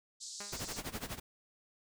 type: band-pass noise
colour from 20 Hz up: white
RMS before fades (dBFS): -46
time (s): 0.2-0.81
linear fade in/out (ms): 20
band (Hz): 4000 to 8000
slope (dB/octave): 48
type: tone with exponential decay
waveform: 5% pulse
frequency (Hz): 203.4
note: G#3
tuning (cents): -36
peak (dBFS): -31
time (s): 0.4-0.66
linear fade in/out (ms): 2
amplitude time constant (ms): 55
type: noise with tremolo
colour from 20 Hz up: pink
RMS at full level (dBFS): -39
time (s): 0.52-1.2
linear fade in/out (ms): 10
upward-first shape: sine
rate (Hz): 12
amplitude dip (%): 85
effects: none